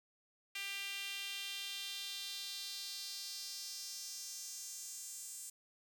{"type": "tone with high-pass filter sweep", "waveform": "sawtooth", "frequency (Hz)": 396.1, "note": "G4", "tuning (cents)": 18, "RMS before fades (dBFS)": -45, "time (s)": [0.55, 5.5], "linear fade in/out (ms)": 5, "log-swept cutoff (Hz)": [2500, 7800], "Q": 2.8, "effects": []}